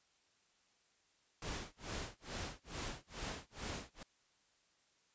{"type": "noise with tremolo", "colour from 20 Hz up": "pink", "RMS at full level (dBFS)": -42, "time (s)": [1.42, 4.03], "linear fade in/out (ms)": 2, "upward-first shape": "sine", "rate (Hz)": 2.3, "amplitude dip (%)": 100, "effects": ["white hiss -74 dBFS RMS until 5.14 s", "resampled to 16000 Hz"]}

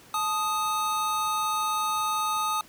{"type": "tone pair together", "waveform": "square", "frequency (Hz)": [869.9, 1244.5], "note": ["A5", "D#6"], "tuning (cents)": [-20, 0], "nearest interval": "tritone", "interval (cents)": 620, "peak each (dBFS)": [-31, -27], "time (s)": [0.14, 2.61], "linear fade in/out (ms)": 2, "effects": ["pink hiss -52 dBFS RMS until 2.68 s", "high-pass 80 Hz 12 dB/octave"]}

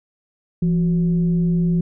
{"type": "tone with frequency modulation", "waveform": "sine", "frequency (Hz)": 170.7, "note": "F3", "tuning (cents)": -39, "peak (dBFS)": -15, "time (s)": [0.62, 1.81], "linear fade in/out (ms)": 5, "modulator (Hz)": 201, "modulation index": 0.33, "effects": []}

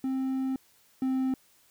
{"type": "tone pair in turn", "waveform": "triangle", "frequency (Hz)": [263.8, 261.7], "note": ["C4", "C4"], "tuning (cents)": [14, 0], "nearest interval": "unison", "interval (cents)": 14, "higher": "first", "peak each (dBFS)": [-25, -23], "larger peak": "second", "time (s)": [[0.04, 0.56], [1.02, 1.34]], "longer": "first", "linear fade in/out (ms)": 2, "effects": ["white hiss -63 dBFS RMS until 1.7 s"]}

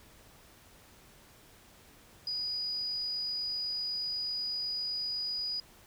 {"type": "tone", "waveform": "sine", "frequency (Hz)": 4926, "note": "D#8", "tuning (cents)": -18, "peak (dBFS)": -32, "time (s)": [2.27, 5.6], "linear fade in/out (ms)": 2, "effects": ["pink hiss -58 dBFS RMS until 5.86 s"]}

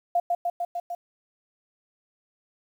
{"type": "tone with echo", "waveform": "sine", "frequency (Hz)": 698.5, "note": "F5", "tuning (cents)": 0, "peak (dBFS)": -19, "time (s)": [0.15, 0.2], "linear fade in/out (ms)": 5, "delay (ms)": 150, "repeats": 5, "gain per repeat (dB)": -2, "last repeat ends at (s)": 0.95, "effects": ["9-bit"]}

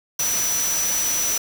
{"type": "tone in noise", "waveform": "sine", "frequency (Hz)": 5920, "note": "F#8", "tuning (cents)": 0, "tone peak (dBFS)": -21, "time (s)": [0.19, 1.38], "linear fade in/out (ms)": 5, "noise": "white", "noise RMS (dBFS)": -26, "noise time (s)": [0.19, 1.38], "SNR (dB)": 2, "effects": []}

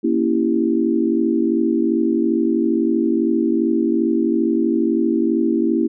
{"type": "chord", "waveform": "sine", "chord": "A# diminished seventh", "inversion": "none", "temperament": "equal with one note detuned", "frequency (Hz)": [234.3, 277.2, 329.6, 392], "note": ["A#3", "C#4", "E4", "G4"], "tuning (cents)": [9, 0, 0, 0], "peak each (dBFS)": [-20, -22, -18, -24], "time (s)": [0.03, 5.88], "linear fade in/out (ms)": 20, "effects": []}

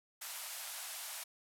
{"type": "band-pass noise", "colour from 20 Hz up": "white", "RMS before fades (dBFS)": -45, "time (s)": [0.21, 1.24], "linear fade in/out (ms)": 10, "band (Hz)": [610, 14000], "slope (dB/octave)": 48, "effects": []}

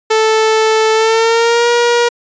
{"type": "tone with pitch glide", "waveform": "sawtooth", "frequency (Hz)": [439.4, 476.4], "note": ["A4", "A#4"], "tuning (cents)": [-2, 38], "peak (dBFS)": -5, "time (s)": [0.1, 2.09], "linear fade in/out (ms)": 10, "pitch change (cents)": 140, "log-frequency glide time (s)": [0.93, 1.69], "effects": ["resampled to 16000 Hz"]}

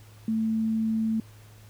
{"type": "tone", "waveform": "sine", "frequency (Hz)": 221.7, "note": "A3", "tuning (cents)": 13, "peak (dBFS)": -23, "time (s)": [0.28, 1.2], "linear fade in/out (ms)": 2, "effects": ["added 106 Hz sine -48 dBFS peak until 1.69 s", "pink hiss -56 dBFS RMS until 1.69 s"]}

